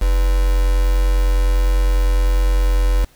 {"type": "tone with quantisation", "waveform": "sine", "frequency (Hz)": 44.93, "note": "F1", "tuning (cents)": 50, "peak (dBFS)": -12, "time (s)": [0.01, 3.05], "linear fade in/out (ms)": 10, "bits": 4, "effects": ["pink hiss -52 dBFS RMS until 3.15 s"]}